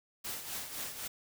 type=noise with tremolo; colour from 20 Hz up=white; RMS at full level=-38 dBFS; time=0.24-1.08 s; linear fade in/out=10 ms; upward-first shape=triangle; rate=3.9 Hz; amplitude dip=65%; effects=none